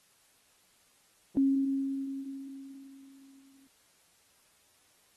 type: tone with exponential decay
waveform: sine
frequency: 272 Hz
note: C#4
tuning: 33 cents flat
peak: -21 dBFS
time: 1.37-3.67 s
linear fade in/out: 1 ms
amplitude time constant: 500 ms
effects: white hiss -66 dBFS RMS until 5.16 s + AAC 32 kbps